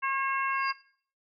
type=harmonic tone; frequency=541 Hz; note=C#5; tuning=42 cents flat; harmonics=2 / 3 / 4 / 5; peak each=-29 / -33 / -35 / -37 dBFS; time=0.02-0.73 s; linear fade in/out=20 ms
type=tone with exponential growth; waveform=sine; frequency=4800 Hz; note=D8; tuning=37 cents sharp; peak=-32 dBFS; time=0.5-0.71 s; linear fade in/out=5 ms; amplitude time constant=44 ms
effects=noise-tail reverb RT60 0.5 s tail -17 dB re dry